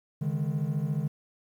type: chord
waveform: triangle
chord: C# suspended second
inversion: none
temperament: equal with one note detuned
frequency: 141.34 / 155.56 / 207.7 Hz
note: C#3 / D#3 / G#3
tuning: +34 / 0 / 0 cents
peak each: -28 / -27 / -33 dBFS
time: 0.21-1.08 s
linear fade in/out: 10 ms
effects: tanh soft clip ceiling -18 dBFS + 10-bit